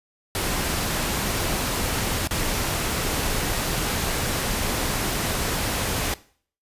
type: noise with dropouts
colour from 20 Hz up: pink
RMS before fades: -25 dBFS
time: 0.35-6.14 s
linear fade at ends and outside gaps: 1 ms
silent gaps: 2.274-2.309 s
effects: noise-tail reverb RT60 0.5 s tail -19 dB re dry + resampled to 32000 Hz